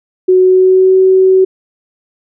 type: tone with pitch glide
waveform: sine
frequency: 370 to 377.1 Hz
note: F#4 to F#4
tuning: 0 to +33 cents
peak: -4 dBFS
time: 0.28-1.45 s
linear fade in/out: 10 ms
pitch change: +33 cents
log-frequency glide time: 0.39-0.96 s
effects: none